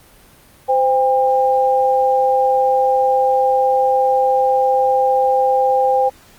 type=tone pair together; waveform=sine; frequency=516.8 / 802 Hz; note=C5 / G5; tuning=-21 / +39 cents; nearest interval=minor sixth; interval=760 cents; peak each=-15 / -14 dBFS; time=0.68-6.1 s; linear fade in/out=20 ms; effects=pink hiss -47 dBFS RMS until 6.38 s + Opus 32 kbps